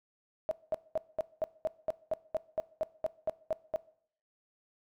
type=tone bursts; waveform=sine; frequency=633 Hz; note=D#5; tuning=30 cents sharp; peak=-27 dBFS; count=15; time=0.49-3.76 s; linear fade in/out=0 ms; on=22 ms; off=210 ms; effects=noise-tail reverb RT60 0.6 s tail -20 dB re dry